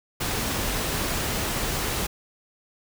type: noise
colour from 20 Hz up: pink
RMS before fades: -27 dBFS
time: 0.2-2.07 s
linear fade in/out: 10 ms
effects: none